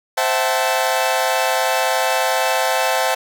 sawtooth chord, F# half-diminished seventh, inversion second, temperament equal with one note detuned, 523.3 / 659.3 / 759.5 / 880 Hz, C5 / E5 / F#5 / A5, 0 / 0 / +45 / 0 cents, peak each -18 dBFS, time 0.17-3.15 s, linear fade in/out 10 ms, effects none

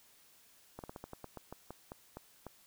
slowing click train, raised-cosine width 1 ms, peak -30 dBFS, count 13, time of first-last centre 0.79-2.467 s, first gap 48 ms, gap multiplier 1.18, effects white hiss -64 dBFS RMS until 2.66 s

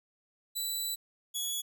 15% pulse tone pair in turn, 3969 / 3376 Hz, B7 / G#7, +8 / +28 cents, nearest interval minor third, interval 280 cents, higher first, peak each -25 dBFS, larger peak neither, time 0.55-0.96 / 1.34-1.62 s, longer first, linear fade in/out 20 ms, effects none

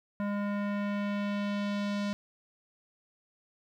square tone with low-pass filter sweep, 203.6 Hz, G#3, 34 cents flat, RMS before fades -32 dBFS, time 0.2-2.13 s, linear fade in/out 0 ms, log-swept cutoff 1500 to 5000 Hz, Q 1.2, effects 11-bit

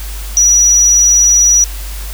sine tone, 5840 Hz, F#8, 24 cents flat, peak -5 dBFS, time 0.37-1.64 s, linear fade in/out 0 ms, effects added 50 Hz sine -21 dBFS peak until 2.13 s + white hiss -30 dBFS RMS until 2.13 s

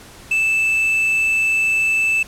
triangle tone with quantisation, 2637 Hz, E7, in tune, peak -13 dBFS, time 0.31-2.23 s, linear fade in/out 5 ms, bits 6, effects pink hiss -41 dBFS RMS until 2.27 s + low-pass 12000 Hz 12 dB/octave

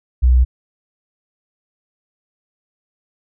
sine tone, 62.4 Hz, B1, 19 cents sharp, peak -8 dBFS, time 0.22-0.45 s, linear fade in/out 20 ms, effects none

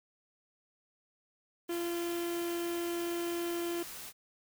white noise, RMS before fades -45 dBFS, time 1.68-4.13 s, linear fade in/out 50 ms
harmonic tone, 343.1 Hz, F4, 31 cents flat, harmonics 1 / 2 / 3 / 4 / 5 / 6 / 7 / 8 / 9 / 10, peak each -33 / -45 / -50 / -51 / -52 / -57 / -54 / -56 / -51 / -63 dBFS, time 1.69-3.83 s, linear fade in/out 5 ms
effects none

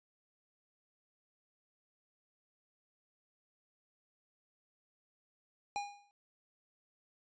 square tone with exponential decay, 814 Hz, G#5, 35 cents flat, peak -33 dBFS, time 5.76-6.11 s, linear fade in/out 0 ms, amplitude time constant 75 ms, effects resampled to 16000 Hz

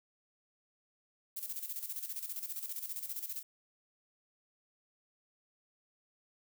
violet noise with tremolo, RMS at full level -39 dBFS, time 1.36-3.43 s, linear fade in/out 10 ms, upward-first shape square, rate 15 Hz, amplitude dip 65%, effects none

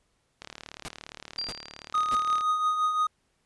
click train, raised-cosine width 0.2 ms, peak -22 dBFS, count 75, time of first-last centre 0.42-2.409 s, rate 37.2 Hz
pink noise bursts, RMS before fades -37 dBFS, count 3, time 0.85-2.152 s, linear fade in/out 2 ms, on 34 ms, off 600 ms
sine tone with exponential decay, 4737 Hz, D8, 14 cents sharp, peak -27 dBFS, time 1.38-1.89 s, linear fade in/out 5 ms, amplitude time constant 110 ms
triangle tone with tremolo, 1244.5 Hz, D#6, in tune, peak -19 dBFS, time 1.94-3.07 s, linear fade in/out 5 ms, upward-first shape triangle, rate 5.8 Hz, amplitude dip 55%
effects pink hiss -72 dBFS RMS until 3.45 s + resampled to 24000 Hz

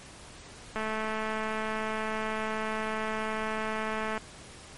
click train, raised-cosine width 0.5 ms, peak -18 dBFS, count 746, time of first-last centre 0.76-4.177 s, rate 218 Hz, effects pink hiss -48 dBFS RMS until 4.77 s + MP3 48 kbps

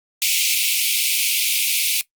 pink high-pass noise, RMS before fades -19 dBFS, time 0.22-2.01 s, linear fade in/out 0 ms, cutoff 2200 Hz, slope 96 dB/octave, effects noise-tail reverb RT60 0.1 s tail -18 dB re dry + Opus 48 kbps

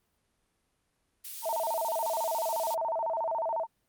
white high-pass noise, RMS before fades -41 dBFS, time 1.24-2.75 s, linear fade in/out 10 ms, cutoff 3500 Hz, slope 12 dB/octave
sine tone with vibrato, 771 Hz, G5, 29 cents flat, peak -28 dBFS, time 1.42-3.67 s, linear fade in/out 50 ms, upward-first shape square, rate 14 Hz, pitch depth 290 cents each way
effects pink hiss -75 dBFS RMS until 3.88 s + Opus 32 kbps

